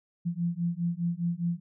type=beating tone pair; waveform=sine; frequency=169.3 / 174.2 Hz; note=E3 / F3; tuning=+46 / -4 cents; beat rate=4.9 Hz; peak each=-30 dBFS; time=0.25-1.6 s; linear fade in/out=20 ms; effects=none